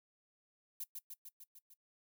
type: noise with echo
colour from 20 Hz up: violet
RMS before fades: -42 dBFS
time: 0.8-0.84 s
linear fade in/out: 5 ms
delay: 150 ms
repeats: 6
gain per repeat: -3 dB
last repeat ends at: 1.74 s
effects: noise-tail reverb RT60 0.1 s tail -20 dB re dry